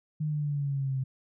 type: exponential sweep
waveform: sine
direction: down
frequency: 154.4 to 130.81 Hz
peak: -27 dBFS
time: 0.2-1.04 s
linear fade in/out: 10 ms
effects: none